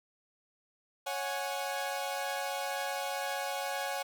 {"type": "chord", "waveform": "sawtooth", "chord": "C# suspended fourth", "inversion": "none", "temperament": "equal with one note detuned", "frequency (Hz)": [554.4, 735.3, 830.6], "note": ["C#5", "F#5", "G#5"], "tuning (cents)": [0, -11, 0], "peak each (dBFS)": -34, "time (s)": [1.06, 4.03], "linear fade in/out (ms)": 10, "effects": []}